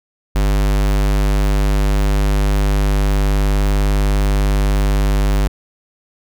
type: tone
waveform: square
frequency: 49.9 Hz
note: G1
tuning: 32 cents sharp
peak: -13 dBFS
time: 0.35-5.48 s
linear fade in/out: 10 ms
effects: none